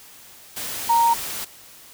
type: tone in noise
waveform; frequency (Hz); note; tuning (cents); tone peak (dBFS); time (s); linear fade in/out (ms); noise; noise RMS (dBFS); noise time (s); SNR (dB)
sine; 930; A#5; -4; -14; 0.89-1.14; 10; white; -30; 0.56-1.45; +13
effects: white hiss -46 dBFS RMS until 1.93 s